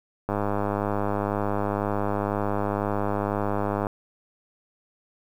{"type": "click train", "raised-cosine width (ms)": 1, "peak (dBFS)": -12, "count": 366, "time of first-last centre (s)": [0.29, 3.868], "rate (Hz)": 102, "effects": ["8-bit"]}